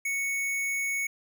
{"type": "tone", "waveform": "square", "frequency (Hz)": 2218, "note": "C#7", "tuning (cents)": 0, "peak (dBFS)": -28, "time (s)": [0.05, 1.07], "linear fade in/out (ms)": 5, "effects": []}